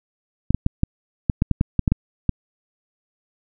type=clicks; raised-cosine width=5 ms; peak=-4 dBFS; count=12; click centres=0.506 / 0.546 / 0.664 / 0.834 / 1.298 / 1.421 / 1.513 / 1.611 / 1.793 / 1.878 / 1.92 / 2.293 s; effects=none